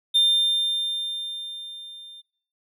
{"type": "tone with level ramp", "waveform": "triangle", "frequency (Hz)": 3600, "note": "A7", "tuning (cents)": 39, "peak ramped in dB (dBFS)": [-13, -40], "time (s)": [0.14, 2.22], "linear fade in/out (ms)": 20, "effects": ["noise-tail reverb RT60 0.6 s tail -23 dB re dry"]}